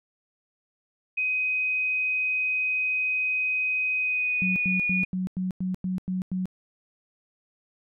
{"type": "tone with pitch glide", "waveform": "sine", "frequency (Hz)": [2513, 2451], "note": ["D#7", "D#7"], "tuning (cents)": [17, -27], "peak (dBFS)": -23, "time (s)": [1.17, 5.05], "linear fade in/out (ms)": 10, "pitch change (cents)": -44, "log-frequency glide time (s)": [3.98, 4.82]}
{"type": "tone bursts", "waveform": "sine", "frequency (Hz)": 185, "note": "F#3", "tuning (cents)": 0, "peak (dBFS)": -25, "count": 9, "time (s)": [4.42, 6.456], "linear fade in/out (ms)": 0, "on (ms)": 140, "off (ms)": 97}
{"effects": []}